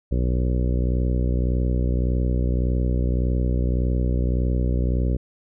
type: harmonic tone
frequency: 61.74 Hz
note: B1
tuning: in tune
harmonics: 1 / 2 / 3 / 4 / 5 / 6 / 7 / 8 / 9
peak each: -20 / -26 / -30 / -32 / -34 / -36 / -37 / -38 / -39 dBFS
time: 0.11-5.17 s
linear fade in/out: 10 ms
effects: none